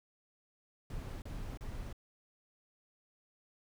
brown noise bursts, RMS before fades -42 dBFS, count 3, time 0.9-1.928 s, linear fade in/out 2 ms, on 320 ms, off 34 ms, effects none

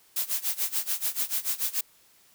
blue noise with tremolo, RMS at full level -26 dBFS, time 0.16-1.81 s, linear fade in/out 5 ms, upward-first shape sine, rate 6.9 Hz, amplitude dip 90%, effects white hiss -60 dBFS RMS until 2.34 s

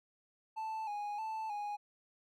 triangle tone with vibrato, 853 Hz, G#5, 46 cents sharp, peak -35 dBFS, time 0.56-1.77 s, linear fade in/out 20 ms, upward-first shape square, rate 1.6 Hz, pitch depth 54 cents each way, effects none

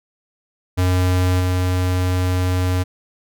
square tone with level steps, 91.2 Hz, F#2, 24 cents flat, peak -15 / -17 dBFS, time 0.77-2.84 s, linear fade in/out 20 ms, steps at 1.39 s, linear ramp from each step 20 ms, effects none

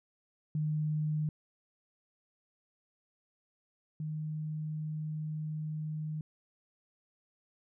sine tone pair in turn, 152.9 / 154.32 Hz, D#3 / D#3, -30 / -14 cents, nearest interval unison, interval 16 cents, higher second, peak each -29 / -34 dBFS, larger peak first, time 0.55-1.29 / 4-6.21 s, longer second, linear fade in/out 2 ms, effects none

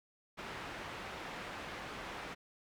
white low-pass noise, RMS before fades -45 dBFS, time 0.37-2.35 s, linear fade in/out 20 ms, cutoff 1900 Hz, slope 12 dB/octave, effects none

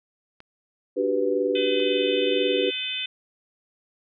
clicks, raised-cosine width 0.3 ms, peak -29 dBFS, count 2, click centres 0.404 / 1.801 s
sine chord, G major seventh, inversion second, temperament equal, 293.7 / 370 / 392 / 493.9 Hz, D4 / F#4 / G4 / B4, 0 / 0 / 0 / 0 cents, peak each -29 / -29 / -25 / -24 dBFS, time 0.96-2.71 s, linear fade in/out 20 ms
harmonic tone, 507 Hz, B4, 45 cents sharp, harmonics 3 / 4 / 5 / 6 / 7, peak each -43 / -41 / -32 / -31 / -31 dBFS, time 1.55-3.06 s, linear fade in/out 5 ms
effects none

